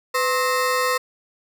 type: ring-modulated tone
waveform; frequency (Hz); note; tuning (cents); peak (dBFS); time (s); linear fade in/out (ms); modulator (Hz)
25% pulse; 784; G5; 0; -12; 0.14-0.98; 10; 280
effects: none